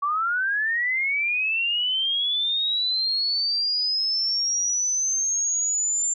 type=linear sweep; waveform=sine; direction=up; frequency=1127 to 7290 Hz; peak=-21 dBFS; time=0.02-6.14 s; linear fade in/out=10 ms; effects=none